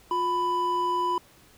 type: tone pair together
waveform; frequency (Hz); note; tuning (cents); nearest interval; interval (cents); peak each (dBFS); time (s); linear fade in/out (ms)
triangle; 355.4 / 994.3; F4 / B5; +30 / +11; octave + tritone; 1781; -29 / -22; 0.11-1.18; 2
effects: pink hiss -56 dBFS RMS until 1.57 s